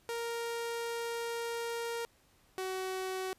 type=tone pair in turn; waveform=sawtooth; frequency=466.2 / 375.9 Hz; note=A#4 / F#4; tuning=0 / +27 cents; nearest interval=major third; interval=373 cents; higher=first; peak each=-31 / -31 dBFS; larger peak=neither; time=0.09-2.05 / 2.58-3.33 s; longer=first; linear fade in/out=0 ms; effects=pink hiss -67 dBFS RMS until 3.38 s + resampled to 32000 Hz

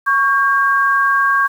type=tone pair together; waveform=sine; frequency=1114.6 / 1606 Hz; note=C#6 / G6; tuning=+9 / +41 cents; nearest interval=tritone; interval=632 cents; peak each=-14 dBFS; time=0.06-1.48 s; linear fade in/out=20 ms; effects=7-bit

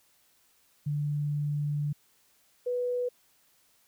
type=tone pair in turn; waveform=sine; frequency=146.83 / 492.5 Hz; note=D3 / B4; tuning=0 / -5 cents; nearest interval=octave + major sixth; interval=2095 cents; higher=second; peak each=-27 dBFS; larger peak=neither; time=0.86-1.93 / 2.66-3.09 s; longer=first; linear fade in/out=10 ms; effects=white hiss -66 dBFS RMS until 3.87 s

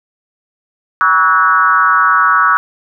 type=tone with frequency modulation; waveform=sine; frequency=1300 Hz; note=E6; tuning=24 cents flat; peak=-7 dBFS; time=1.01-2.57 s; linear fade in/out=0 ms; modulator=171 Hz; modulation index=1.4; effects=none

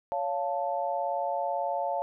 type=chord; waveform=sine; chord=Db augmented; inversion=none; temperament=equal with one note detuned; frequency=560.5 / 698.5 / 880 Hz; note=Db5 / F5 / A5; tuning=+19 / 0 / 0 cents; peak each=-32 / -31 / -32 dBFS; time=0.12-2.02 s; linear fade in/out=0 ms; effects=none

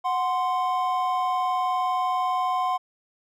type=tone pair together; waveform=triangle; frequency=737.5 / 1043 Hz; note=F#5 / C6; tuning=-6 / -6 cents; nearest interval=tritone; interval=600 cents; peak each=-23 dBFS; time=0.04-2.78 s; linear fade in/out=20 ms; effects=none

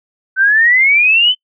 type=exponential sweep; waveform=sine; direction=up; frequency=1516 to 3082 Hz; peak=-7 dBFS; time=0.36-1.35 s; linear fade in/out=50 ms; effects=noise-tail reverb RT60 0.1 s tail -24 dB re dry

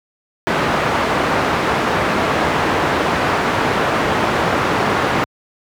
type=low-pass noise; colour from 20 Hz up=white; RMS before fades=-17 dBFS; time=0.47-5.24 s; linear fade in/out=0 ms; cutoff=1300 Hz; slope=12 dB/octave; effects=high-pass 80 Hz 12 dB/octave

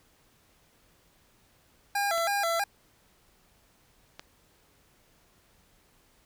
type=tone with vibrato; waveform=25% pulse; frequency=736 Hz; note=F#5; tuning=9 cents flat; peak=-22 dBFS; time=1.95-2.64 s; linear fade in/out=5 ms; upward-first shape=square; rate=3.1 Hz; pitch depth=160 cents each way
type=clicks; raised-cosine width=0.2 ms; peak=-23 dBFS; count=2; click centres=2.18 / 4.195 s
effects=pink hiss -64 dBFS RMS until 6.25 s

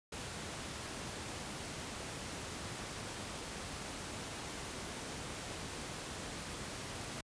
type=noise; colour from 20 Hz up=pink; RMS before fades=-43 dBFS; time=0.12-7.21 s; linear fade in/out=5 ms; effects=high-pass 60 Hz 12 dB/octave + resampled to 22050 Hz

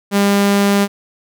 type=tone; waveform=sawtooth; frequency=200.8 Hz; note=G3; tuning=42 cents sharp; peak=-7 dBFS; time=0.11-0.88 s; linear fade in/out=50 ms; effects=none

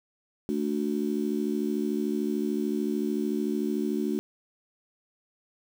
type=harmonic tone; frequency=73.5 Hz; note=D2; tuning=2 cents sharp; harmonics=3 / 4 / 5; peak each=-29 / -30 / -31 dBFS; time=0.49-4.19 s; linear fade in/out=0 ms; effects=8-bit

